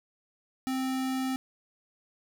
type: tone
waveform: square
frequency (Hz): 261.6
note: C4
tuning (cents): 0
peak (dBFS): -29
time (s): 0.67-1.36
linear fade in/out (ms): 0
effects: none